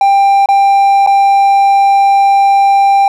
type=tone with dropouts; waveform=triangle; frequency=792 Hz; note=G5; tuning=18 cents sharp; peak=-3 dBFS; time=0.01-3.08 s; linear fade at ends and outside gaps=2 ms; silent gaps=0.459-0.487 / 1.064-1.072 s; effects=none